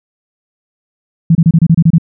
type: tone bursts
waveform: sine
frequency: 164.81 Hz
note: E3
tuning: in tune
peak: -3 dBFS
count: 9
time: 1.3-1.983 s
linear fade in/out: 5 ms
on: 51 ms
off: 28 ms
effects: none